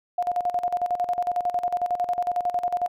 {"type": "tone with tremolo", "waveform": "sine", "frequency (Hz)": 711, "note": "F5", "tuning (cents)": 31, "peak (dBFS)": -20, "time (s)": [0.18, 2.88], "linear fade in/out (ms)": 5, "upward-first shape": "square", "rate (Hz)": 11, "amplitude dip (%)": 75, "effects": []}